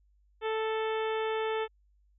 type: harmonic tone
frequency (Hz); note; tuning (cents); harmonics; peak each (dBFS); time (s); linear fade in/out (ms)
440; A4; 0; 1 / 2 / 3 / 4 / 5 / 6 / 7 / 8; -30 / -36 / -40 / -42 / -44 / -46 / -47 / -48; 0.41-1.68; 50
effects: added 50 Hz sine -63 dBFS peak until 2.18 s